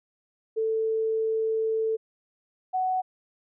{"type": "tone pair in turn", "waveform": "sine", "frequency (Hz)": [443.2, 744.8], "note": ["A4", "F#5"], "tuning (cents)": [13, 11], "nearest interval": "major sixth", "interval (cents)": 898, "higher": "second", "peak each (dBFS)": -23, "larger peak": "neither", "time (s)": [[0.56, 1.97], [2.73, 3.02]], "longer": "first", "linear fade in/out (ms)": 20, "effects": []}